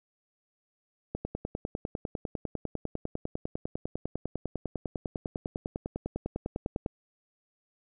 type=click train; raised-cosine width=2 ms; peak=-19 dBFS; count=58; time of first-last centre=1.15-6.861 s; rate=9.98 Hz; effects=none